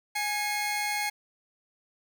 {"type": "tone pair together", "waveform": "sawtooth", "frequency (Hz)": [830.6, 2158], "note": ["G#5", "C#7"], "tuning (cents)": [0, -47], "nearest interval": "octave + perfect fourth", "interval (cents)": 1653, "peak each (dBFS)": -27, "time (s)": [0.15, 1.1], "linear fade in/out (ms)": 10, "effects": []}